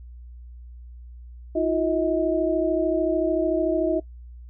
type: tone cluster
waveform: sine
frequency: 321.9 / 355.4 / 636 Hz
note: E4 / F4 / D#5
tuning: -41 / +30 / +38 cents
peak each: -24 dBFS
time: 1.55-4 s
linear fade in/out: 10 ms
effects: noise-tail reverb RT60 0.1 s tail -20 dB re dry + added 60 Hz sine -39 dBFS peak until 4.49 s